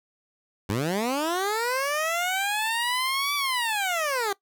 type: linear two-way sweep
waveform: 15% pulse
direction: up then down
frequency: 90.9 to 1163 to 382.6 Hz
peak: -18 dBFS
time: 0.69-4.33 s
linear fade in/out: 5 ms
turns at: 3.35 s
effects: noise-tail reverb RT60 0.1 s tail -20 dB re dry